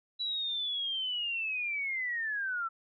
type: linear sweep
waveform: sine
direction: down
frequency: 3952 to 1318.5 Hz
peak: -31 dBFS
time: 0.19-2.69 s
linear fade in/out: 20 ms
effects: none